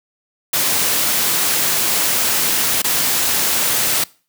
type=noise with dropouts; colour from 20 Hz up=white; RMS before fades=-17 dBFS; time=0.53-4.04 s; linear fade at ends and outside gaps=5 ms; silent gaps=2.82-2.842 s; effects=noise-tail reverb RT60 0.4 s tail -23 dB re dry + high-pass 100 Hz 12 dB/octave